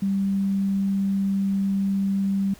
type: tone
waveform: sine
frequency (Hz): 196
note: G3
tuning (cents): 0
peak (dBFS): -20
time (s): 0.02-2.54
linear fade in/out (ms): 5
effects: added 60 Hz sine -55 dBFS peak until 2.59 s + pink hiss -50 dBFS RMS until 2.59 s